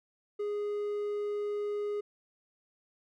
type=tone; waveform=triangle; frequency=413.7 Hz; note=G#4; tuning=7 cents flat; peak=-29 dBFS; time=0.39-2.01 s; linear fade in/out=10 ms; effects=none